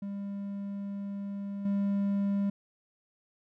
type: tone with level steps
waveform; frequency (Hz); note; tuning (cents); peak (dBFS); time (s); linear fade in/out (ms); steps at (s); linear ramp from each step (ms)
triangle; 199.8; G3; +33; -32 / -24; 0.02-2.5; 5; 1.65; 5
effects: none